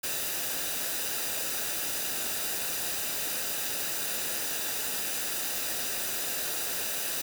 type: noise with comb filter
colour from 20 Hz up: white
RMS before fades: -32 dBFS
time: 0.03-7.22 s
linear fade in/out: 10 ms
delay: 0.92 ms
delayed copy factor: -0.5
effects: none